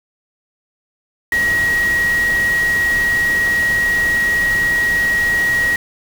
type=tone in noise; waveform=sine; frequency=1900 Hz; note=A#6; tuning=33 cents sharp; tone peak=-13 dBFS; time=1.32-5.76 s; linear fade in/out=2 ms; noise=pink; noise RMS=-27 dBFS; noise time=1.32-5.76 s; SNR=+11 dB; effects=none